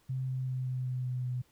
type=tone with pitch steps; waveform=sine; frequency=130.6 / 129.7 / 128.8 / 127.91 / 127.03 / 126.15 / 125.28 Hz; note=C3 / C3 / C3 / C3 / B2 / B2 / B2; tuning=-3 / -15 / -27 / -39 / +49 / +37 / +25 cents; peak=-31 dBFS; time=0.09-1.42 s; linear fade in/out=10 ms; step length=190 ms; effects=pink hiss -68 dBFS RMS until 1.51 s